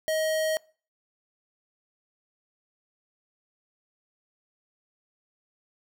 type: tone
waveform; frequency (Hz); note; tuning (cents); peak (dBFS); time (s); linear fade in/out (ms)
square; 630; D#5; +21; -25; 0.08-0.57; 0
effects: noise-tail reverb RT60 0.4 s tail -24 dB re dry